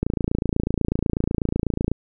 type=click train; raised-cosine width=3 ms; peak=-8 dBFS; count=54; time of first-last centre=0.03-1.916 s; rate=28.1 Hz; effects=none